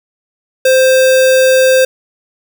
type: tone with sample-and-hold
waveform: sine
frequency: 520 Hz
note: C5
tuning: 11 cents flat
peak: -5 dBFS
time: 0.65-1.85 s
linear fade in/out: 5 ms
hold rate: 2100 Hz
effects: none